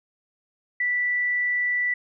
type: tone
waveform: sine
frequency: 1968 Hz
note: B6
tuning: 7 cents flat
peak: -21 dBFS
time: 0.8-1.94 s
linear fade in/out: 5 ms
effects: none

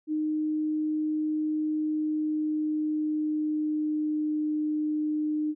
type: tone with pitch glide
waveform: sine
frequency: 307.7 to 304.2 Hz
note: D#4 to D#4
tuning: -19 to -39 cents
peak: -25 dBFS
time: 0.07-5.55 s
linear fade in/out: 50 ms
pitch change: -20 cents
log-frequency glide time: 1.75-4.47 s
effects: none

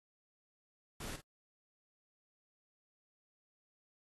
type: noise with echo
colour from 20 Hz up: pink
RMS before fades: -45 dBFS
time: 1-1.16 s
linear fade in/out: 5 ms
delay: 49 ms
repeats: 1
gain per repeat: -10 dB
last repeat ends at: 1.209 s
effects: AAC 32 kbps

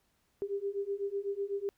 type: beating tone pair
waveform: sine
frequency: 395 / 403 Hz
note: G4 / G4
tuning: +13 / +48 cents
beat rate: 8 Hz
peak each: -36 / -35 dBFS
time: 0.42-1.69 s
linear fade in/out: 0 ms
effects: pink hiss -74 dBFS RMS until 1.77 s

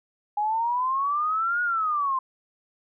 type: exponential two-way sweep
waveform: sine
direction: up then down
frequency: 823 to 1456 to 1034 Hz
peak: -22 dBFS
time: 0.37-2.19 s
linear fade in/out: 5 ms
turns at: 1.62 s
effects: none

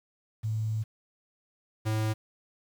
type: tone pair in turn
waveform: sine / square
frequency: 109.5 / 109 Hz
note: A2 / A2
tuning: -8 / -16 cents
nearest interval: unison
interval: 8 cents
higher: first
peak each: -27 dBFS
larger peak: neither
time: 0.43-0.84 / 1.85-2.14 s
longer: first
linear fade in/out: 20 ms
effects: 9-bit

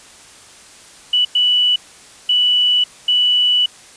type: tone bursts at uneven times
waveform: sine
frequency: 2960 Hz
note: F#7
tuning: in tune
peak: -11 dBFS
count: 4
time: 1.13-1.25 / 1.35-1.76 / 2.29-2.84 / 3.08-3.66 s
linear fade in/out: 5 ms
effects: white hiss -42 dBFS RMS until 3.96 s + resampled to 22050 Hz

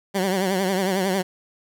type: tone with vibrato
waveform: 15% pulse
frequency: 190 Hz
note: F#3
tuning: 46 cents sharp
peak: -14 dBFS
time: 0.14-1.23 s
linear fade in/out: 20 ms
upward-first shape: triangle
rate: 11 Hz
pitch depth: 100 cents each way
effects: none

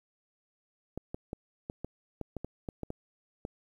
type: clicks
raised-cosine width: 2 ms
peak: -23 dBFS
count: 12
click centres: 0.976 / 1.145 / 1.331 / 1.699 / 1.846 / 2.213 / 2.367 / 2.446 / 2.688 / 2.833 / 2.904 / 3.451 s
effects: 10-bit

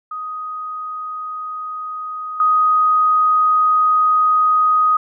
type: tone with level steps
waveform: sine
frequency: 1250 Hz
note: D#6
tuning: 8 cents sharp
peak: -24 / -11 dBFS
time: 0.11-4.97 s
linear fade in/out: 5 ms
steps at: 2.4 s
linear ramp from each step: 2 ms
effects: none

